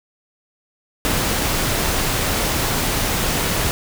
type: noise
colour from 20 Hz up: pink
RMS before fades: -20 dBFS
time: 1.05-3.71 s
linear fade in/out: 0 ms
effects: none